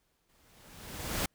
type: noise with exponential growth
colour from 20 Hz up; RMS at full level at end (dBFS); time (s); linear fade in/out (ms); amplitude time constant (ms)
pink; -30; 0.29-1.26; 5; 210
effects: pink hiss -75 dBFS RMS until 1.34 s